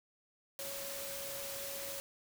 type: tone in noise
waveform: sine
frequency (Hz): 554.4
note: C#5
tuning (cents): 0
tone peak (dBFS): -46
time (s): 0.59-2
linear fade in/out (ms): 0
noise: white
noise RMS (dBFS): -43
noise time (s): 0.59-2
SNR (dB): -6
effects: none